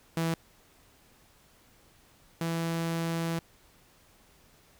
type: tone pair in turn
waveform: sawtooth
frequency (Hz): 164.6 / 165.94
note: E3 / E3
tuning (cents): -2 / +12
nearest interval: unison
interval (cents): 14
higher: second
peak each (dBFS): -23 / -25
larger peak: first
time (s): 0.17-0.34 / 2.41-3.39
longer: second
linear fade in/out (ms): 2
effects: pink hiss -61 dBFS RMS until 4.79 s